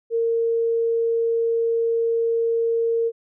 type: tone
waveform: sine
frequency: 460 Hz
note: A#4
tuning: 23 cents flat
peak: -18 dBFS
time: 0.1-3.12 s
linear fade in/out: 50 ms
effects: none